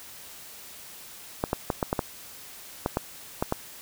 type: clicks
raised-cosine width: 1 ms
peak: -10 dBFS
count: 10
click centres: 1.439 / 1.531 / 1.702 / 1.828 / 1.929 / 1.992 / 2.861 / 2.971 / 3.425 / 3.524 s
effects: white hiss -45 dBFS RMS until 3.81 s